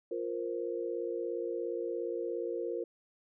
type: chord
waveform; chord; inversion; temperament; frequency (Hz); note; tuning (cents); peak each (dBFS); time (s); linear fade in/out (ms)
sine; F suspended fourth; none; equal; 349.2 / 466.2 / 523.3; F4 / Bb4 / C5; 0 / 0 / 0; -37 / -36 / -40; 0.11-2.84; 5
effects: none